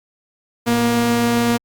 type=tone pair together; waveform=sawtooth; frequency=114.4 / 236.5 Hz; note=A#2 / A#3; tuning=-32 / +25 cents; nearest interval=octave + minor second; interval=1257 cents; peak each=-22 / -11 dBFS; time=0.66-1.58 s; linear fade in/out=20 ms; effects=Opus 48 kbps